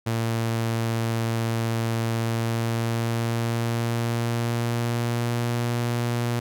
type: tone with pitch glide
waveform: sawtooth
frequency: 114.5 to 119.22 Hz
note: A#2 to A#2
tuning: -31 to +39 cents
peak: -19 dBFS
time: 0.06-6.4 s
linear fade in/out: 10 ms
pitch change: +70 cents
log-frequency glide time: 2.14-5.67 s
effects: none